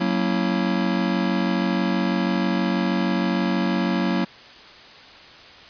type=chord; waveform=square; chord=F# dominant seventh; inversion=none; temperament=just; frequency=185 / 231.2 / 277.5 / 333 Hz; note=F#3 / A#3 / C#4 / E4; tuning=0 / -14 / +2 / +18 cents; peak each=-24 / -26 / -29 / -28 dBFS; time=0-4.25 s; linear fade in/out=10 ms; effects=white hiss -44 dBFS RMS until 5.69 s + resampled to 11025 Hz